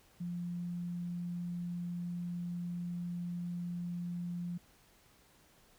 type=tone; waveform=sine; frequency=174.61 Hz; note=F3; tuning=in tune; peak=-36 dBFS; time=0.2-4.58 s; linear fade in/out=10 ms; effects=pink hiss -65 dBFS RMS until 5.78 s